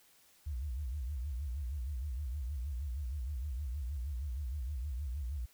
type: tone with vibrato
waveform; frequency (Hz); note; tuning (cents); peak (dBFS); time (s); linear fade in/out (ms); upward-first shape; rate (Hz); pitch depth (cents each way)
sine; 67; C2; +42; -35; 0.46-5.46; 10; sine; 6.4; 230
effects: white hiss -65 dBFS RMS until 5.53 s